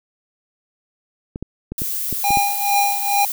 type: clicks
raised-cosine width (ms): 3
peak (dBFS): -14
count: 7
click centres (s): 1.359 / 1.426 / 1.72 / 1.819 / 2.127 / 2.306 / 2.372
type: noise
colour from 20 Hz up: violet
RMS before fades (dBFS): -24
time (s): 1.78-3.32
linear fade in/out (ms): 2
type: tone with tremolo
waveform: square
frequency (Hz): 808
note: G#5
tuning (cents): -48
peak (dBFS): -14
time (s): 2.24-3.25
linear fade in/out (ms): 2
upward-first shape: triangle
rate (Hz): 2.3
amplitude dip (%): 85
effects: none